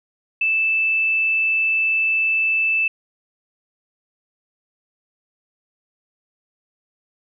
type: tone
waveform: sine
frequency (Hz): 2637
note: E7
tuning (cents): 0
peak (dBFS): -16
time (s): 0.41-2.88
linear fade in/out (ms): 5
effects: none